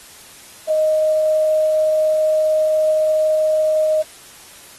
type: tone with quantisation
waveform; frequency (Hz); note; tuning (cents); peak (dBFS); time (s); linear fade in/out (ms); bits
sine; 622.3; D#5; 0; -13; 0.68-4.03; 20; 6
effects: white hiss -42 dBFS RMS until 4.78 s + AAC 32 kbps